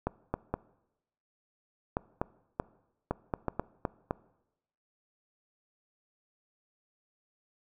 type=clicks; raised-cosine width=1 ms; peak=-15 dBFS; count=12; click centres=0.07 / 0.34 / 0.54 / 1.969 / 2.215 / 2.599 / 3.11 / 3.338 / 3.483 / 3.596 / 3.852 / 4.109 s; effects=noise-tail reverb RT60 0.9 s tail -21 dB re dry